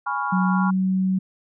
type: chord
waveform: sine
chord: C# dominant seventh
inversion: second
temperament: equal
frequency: 830.6 / 987.8 / 1108.7 / 1396.9 Hz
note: G#5 / B5 / C#6 / E#6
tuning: 0 / 0 / 0 / 0 cents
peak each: -28 dBFS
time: 0.06-0.71 s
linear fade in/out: 10 ms
type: tone with pitch glide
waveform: sine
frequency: 185 to 188.13 Hz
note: F#3 to F#3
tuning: 0 to +29 cents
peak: -18 dBFS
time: 0.32-1.19 s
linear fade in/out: 10 ms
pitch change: +29 cents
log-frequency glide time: 0.49-0.66 s
effects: none